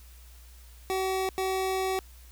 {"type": "tone bursts at uneven times", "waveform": "25% pulse", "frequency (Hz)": 379, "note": "F#4", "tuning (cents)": 42, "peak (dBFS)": -23, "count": 2, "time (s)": [[0.9, 1.29], [1.38, 1.99]], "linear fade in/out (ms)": 0, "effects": ["added 60 Hz sine -48 dBFS peak until 2.31 s", "white hiss -57 dBFS RMS until 2.31 s"]}